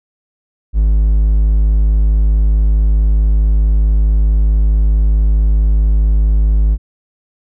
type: tone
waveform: triangle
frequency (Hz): 52.3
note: G#1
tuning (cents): +13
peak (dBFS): -6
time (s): 0.73-6.78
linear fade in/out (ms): 50
effects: none